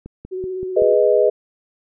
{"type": "click train", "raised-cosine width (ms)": 3, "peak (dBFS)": -21, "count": 5, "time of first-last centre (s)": [0.06, 0.82], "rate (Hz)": 5.26}
{"type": "tone with vibrato", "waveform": "sine", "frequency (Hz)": 372.3, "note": "F#4", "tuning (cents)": 11, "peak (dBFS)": -23, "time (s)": [0.31, 0.95], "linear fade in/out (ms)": 20, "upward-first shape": "sine", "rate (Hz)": 16, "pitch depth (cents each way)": 22}
{"type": "chord", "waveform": "sine", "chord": "G# minor", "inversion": "none", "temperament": "equal", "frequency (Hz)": [415.3, 493.9, 622.3], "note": ["G#4", "B4", "D#5"], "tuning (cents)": [0, 0, 0], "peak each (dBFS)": -16, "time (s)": [0.76, 1.3], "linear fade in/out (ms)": 10}
{"effects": []}